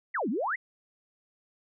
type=exponential two-way sweep; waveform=sine; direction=down then up; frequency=2159 to 191.4 to 2159 Hz; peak=-27 dBFS; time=0.14-0.56 s; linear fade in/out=10 ms; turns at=0.29 s; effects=none